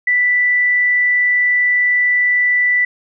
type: tone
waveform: sine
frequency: 1975.5 Hz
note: B6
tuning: in tune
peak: -11 dBFS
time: 0.07-2.85 s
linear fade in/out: 5 ms
effects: none